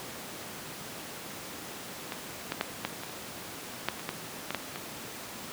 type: clicks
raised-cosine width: 0.3 ms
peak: -18 / -14 / -11 / -13 / -22 / -26 / -10 / -24 / -15 / -15 / -13 / -21 dBFS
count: 12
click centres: 2.122 / 2.521 / 2.611 / 2.85 / 3.035 / 3.096 / 3.886 / 3.995 / 4.091 / 4.506 / 4.547 / 4.759 s
effects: pink hiss -41 dBFS RMS until 5.52 s + high-pass 150 Hz 12 dB/octave